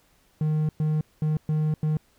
triangle tone bursts at uneven times, 154.1 Hz, D#3, 16 cents flat, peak -19 dBFS, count 5, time 0.41-0.69 / 0.8-1.01 / 1.22-1.37 / 1.49-1.74 / 1.83-1.97 s, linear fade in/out 2 ms, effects pink hiss -63 dBFS RMS until 2.18 s

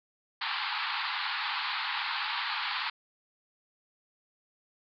pink band-pass noise, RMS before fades -33 dBFS, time 0.41-2.9 s, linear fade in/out 5 ms, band 820 to 4600 Hz, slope 96 dB/octave, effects none

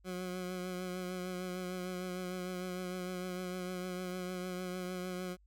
20% pulse tone with vibrato, 182.1 Hz, F#3, 27 cents flat, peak -33 dBFS, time 0.04-5.37 s, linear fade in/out 50 ms, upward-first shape triangle, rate 6.6 Hz, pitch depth 30 cents each way, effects added 50 Hz sine -62 dBFS peak until 5.46 s

